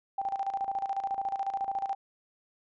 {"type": "tone with tremolo", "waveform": "sine", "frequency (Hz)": 785, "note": "G5", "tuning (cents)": 2, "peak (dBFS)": -27, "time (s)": [0.18, 1.95], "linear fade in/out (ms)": 5, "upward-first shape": "square", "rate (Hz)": 14, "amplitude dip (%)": 70, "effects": ["resampled to 16000 Hz"]}